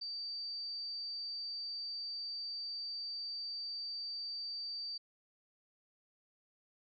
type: tone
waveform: sine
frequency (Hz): 4634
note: D8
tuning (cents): -24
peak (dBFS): -39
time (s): 0.01-4.98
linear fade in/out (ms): 10
effects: none